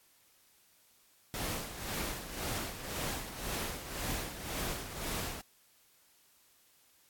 pink noise with tremolo, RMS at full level -36 dBFS, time 1.34-5.41 s, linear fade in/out 0 ms, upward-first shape sine, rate 1.9 Hz, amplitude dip 65%, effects white hiss -66 dBFS RMS until 7.09 s + AAC 64 kbps

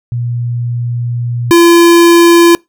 sine / square tone pair in turn, 120 / 340.7 Hz, B2 / F4, -49 / -43 cents, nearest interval octave + tritone, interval 1806 cents, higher second, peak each -13 / -3 dBFS, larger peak second, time 0.12-1.51 / 1.51-2.55 s, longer first, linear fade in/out 0 ms, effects noise-tail reverb RT60 0.2 s tail -26 dB re dry

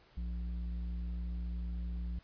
square tone with low-pass filter, 59.4 Hz, A#1, 33 cents sharp, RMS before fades -38 dBFS, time 0.17-2.19 s, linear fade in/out 5 ms, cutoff 140 Hz, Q 1.7, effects pink hiss -64 dBFS RMS until 2.23 s + resampled to 11025 Hz

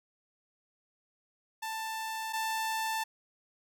sawtooth tone pair in turn, 886 / 886 Hz, A5 / A5, +12 / +12 cents, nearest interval unison, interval 0 cents, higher neither, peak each -31 / -27 dBFS, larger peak second, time 1.62-2.33 / 2.33-3.04 s, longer neither, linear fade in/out 10 ms, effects none

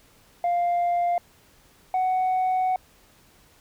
sine tone pair in turn, 699 / 743.6 Hz, F5 / F#5, +1 / +8 cents, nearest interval minor second, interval 107 cents, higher second, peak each -18 dBFS, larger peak neither, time 0.44-1.18 / 1.94-2.76 s, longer second, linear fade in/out 2 ms, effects tanh soft clip ceiling -19 dBFS + pink hiss -57 dBFS RMS until 3.6 s

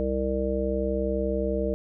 harmonic tone, 65.8 Hz, C2, 10 cents sharp, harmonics 1 / 3 / 5 / 7 / 9, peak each -30 / -31 / -32 / -29 / -30 dBFS, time 0-1.74 s, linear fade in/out 0 ms, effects none

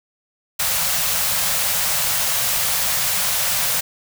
white band-stop noise, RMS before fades -20 dBFS, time 0.59-3.81 s, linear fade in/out 10 ms, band 200 to 490 Hz, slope 96 dB/octave, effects none

